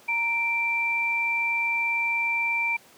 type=tone pair together; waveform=sine; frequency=929.2 / 2349 Hz; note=A#5 / D7; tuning=-6 / 0 cents; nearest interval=octave + major third; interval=1606 cents; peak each=-31 / -23 dBFS; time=0.08-2.77 s; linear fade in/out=10 ms; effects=pink hiss -53 dBFS RMS until 2.97 s + high-pass 200 Hz 12 dB/octave